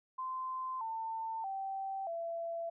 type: tone with pitch steps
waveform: sine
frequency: 1036 / 896.7 / 776.1 / 671.8 Hz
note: C6 / A5 / G5 / E5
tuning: -17 / +33 / -18 / +33 cents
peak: -36 dBFS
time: 0.18-2.7 s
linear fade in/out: 10 ms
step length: 630 ms
effects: none